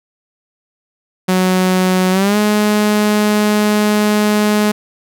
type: tone with pitch glide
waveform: sawtooth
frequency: 185 to 210.1 Hz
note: F#3 to G#3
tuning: 0 to +20 cents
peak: -7 dBFS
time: 1.28-4.72 s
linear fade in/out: 10 ms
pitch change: +220 cents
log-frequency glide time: 2.11-2.37 s
effects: none